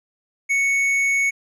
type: tone with tanh clipping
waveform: sine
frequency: 2217 Hz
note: C#7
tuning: in tune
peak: -18 dBFS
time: 0.49-1.31 s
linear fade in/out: 20 ms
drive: 8 dB
effects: none